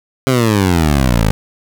15% pulse exponential sweep, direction down, 135.2 to 50.3 Hz, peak -4 dBFS, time 0.27-1.31 s, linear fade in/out 0 ms, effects 7-bit

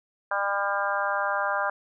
harmonic tone, 200 Hz, G3, 35 cents sharp, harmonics 3 / 4 / 5 / 6 / 7 / 8, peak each -31 / -31 / -31 / -31 / -31 / -31 dBFS, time 0.31-1.7 s, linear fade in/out 5 ms, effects none

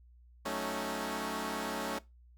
10% pulse chord, D# half-diminished seventh, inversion first, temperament equal, 185 / 220 / 277.2 / 311.1 Hz, F#3 / A3 / C#4 / D#4, 0 / 0 / 0 / 0 cents, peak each -33 / -30 / -31 / -34 dBFS, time 0.45-1.99 s, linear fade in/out 10 ms, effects noise-tail reverb RT60 0.2 s tail -19 dB re dry + added 60 Hz sine -56 dBFS peak until 2.37 s

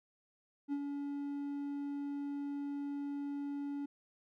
triangle tone with ADSR envelope, 284.3 Hz, C#4, 44 cents sharp, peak -30 dBFS, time 0.68-3.86 s, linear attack 45 ms, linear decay 57 ms, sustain -5 dB, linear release 8 ms, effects none

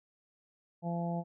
harmonic tone, 170.8 Hz, F3, 38 cents flat, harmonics 1 / 2 / 3 / 4 / 5, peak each -33 / -45 / -43 / -39 / -43 dBFS, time 0.82-1.24 s, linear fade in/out 50 ms, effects none

